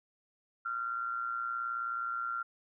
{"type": "tone with amplitude modulation", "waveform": "sine", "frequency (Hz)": 1377, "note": "F6", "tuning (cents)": -25, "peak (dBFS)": -30, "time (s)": [0.65, 2.43], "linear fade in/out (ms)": 10, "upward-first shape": "sine", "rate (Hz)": 119, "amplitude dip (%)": 60, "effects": []}